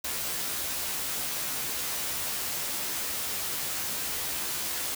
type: noise with comb filter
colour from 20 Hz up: white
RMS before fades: -32 dBFS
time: 0.04-4.95 s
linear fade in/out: 5 ms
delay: 14 ms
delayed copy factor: +0.65
effects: none